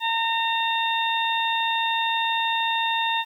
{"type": "harmonic tone", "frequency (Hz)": 913, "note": "A#5", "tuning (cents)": -36, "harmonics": [1, 2, 3, 4], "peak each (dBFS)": [-24, -29, -29, -27], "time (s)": [0, 3.25], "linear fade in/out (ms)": 50, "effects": ["9-bit"]}